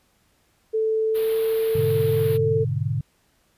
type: tone with pitch glide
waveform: sine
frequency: 440 to 445.9 Hz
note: A4 to A4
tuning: 0 to +23 cents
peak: -19 dBFS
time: 0.73-2.65 s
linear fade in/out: 20 ms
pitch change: +23 cents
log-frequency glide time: 1.08-1.39 s
type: band-stop noise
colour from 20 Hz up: white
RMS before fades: -36 dBFS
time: 1.14-2.38 s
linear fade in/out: 20 ms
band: 4100 to 11000 Hz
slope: 48 dB/octave
type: chord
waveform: sine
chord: G# diminished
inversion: none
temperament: equal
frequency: 103.83 / 123.47 / 146.83 Hz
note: G#2 / B2 / D3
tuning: 0 / 0 / 0 cents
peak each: -26 dBFS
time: 1.75-3.01 s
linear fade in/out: 5 ms
effects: pink hiss -64 dBFS RMS until 3.57 s + resampled to 32000 Hz